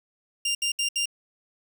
20% pulse tone bursts, 2794 Hz, F7, in tune, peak -19 dBFS, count 4, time 0.45-1.057 s, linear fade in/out 5 ms, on 100 ms, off 69 ms, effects none

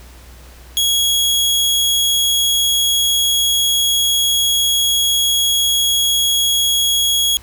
sawtooth tone, 3322 Hz, G#7, in tune, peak -10 dBFS, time 0.77-7.37 s, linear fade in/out 0 ms, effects added 61 Hz sine -38 dBFS peak until 7.42 s + pink hiss -44 dBFS RMS until 7.42 s

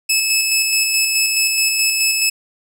15% pulse tone with tremolo, 2602 Hz, E7, 23 cents flat, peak -6 dBFS, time 0.09-2.3 s, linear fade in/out 10 ms, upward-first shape square, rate 4.7 Hz, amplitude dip 30%, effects none

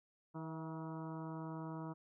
harmonic tone with a mistuned harmonic, 160 Hz, D#3, 49 cents sharp, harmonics 1 / 2 / 3 / 4 / 5 / 6 / 7 / 8 / 9, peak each -45 / -47 / -56 / -54 / -59 / -52 / -59 / -57 / -65 dBFS, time 0.34-1.94 s, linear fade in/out 20 ms, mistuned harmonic 4, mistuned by +35 cents, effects none

